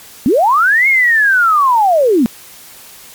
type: linear two-way sweep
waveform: sine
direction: up then down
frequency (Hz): 210.2 to 2191 to 210.2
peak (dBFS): -7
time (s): 0.26-2.26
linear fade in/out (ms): 0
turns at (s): 0.88
effects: white hiss -37 dBFS RMS until 3.14 s + MP3 96 kbps